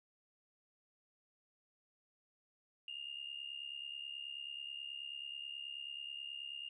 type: tone with amplitude modulation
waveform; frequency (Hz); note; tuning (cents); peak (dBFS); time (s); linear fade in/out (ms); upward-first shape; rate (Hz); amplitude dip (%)
sine; 2822; F7; +17; -39; 2.88-6.69; 2; sine; 69.3; 80
effects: tanh soft clip ceiling -35 dBFS